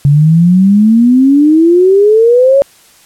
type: exponential sweep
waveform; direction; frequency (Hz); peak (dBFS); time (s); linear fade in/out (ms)
sine; up; 139.5 to 564; -3; 0.05-2.62; 0
effects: white hiss -43 dBFS RMS until 3.05 s + low-pass 12000 Hz 12 dB/octave